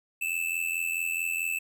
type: tone with amplitude modulation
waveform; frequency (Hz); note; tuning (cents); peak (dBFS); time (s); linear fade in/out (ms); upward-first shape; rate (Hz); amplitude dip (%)
square; 2637; E7; 0; -25; 0.21-1.59; 10; sine; 84.6; 75
effects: none